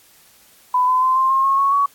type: tone with pitch steps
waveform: sine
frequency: 1000 / 1016.9 / 1034.1 / 1051.5 / 1069.3 / 1087.4 / 1105.7 / 1124.4 Hz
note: B5 / C6 / C6 / C6 / C6 / C#6 / C#6 / C#6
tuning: +21 / -50 / -21 / +8 / +37 / -34 / -5 / +24 cents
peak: -13 dBFS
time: 0.74-1.86 s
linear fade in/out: 5 ms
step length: 140 ms
effects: white hiss -51 dBFS RMS until 1.94 s + AAC 64 kbps